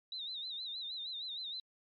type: tone with vibrato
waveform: sine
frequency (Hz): 3837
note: A#7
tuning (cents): +49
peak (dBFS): -39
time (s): 0.12-1.6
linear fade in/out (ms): 2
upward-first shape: sine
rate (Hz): 6.4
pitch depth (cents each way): 110
effects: MP3 48 kbps